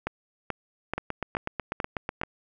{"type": "two click trains", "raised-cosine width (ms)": 0.5, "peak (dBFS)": [-14, -13], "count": [11, 6], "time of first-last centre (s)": [[0.98, 2.215], [0.07, 2.235]], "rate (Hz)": [8.1, 2.31], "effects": []}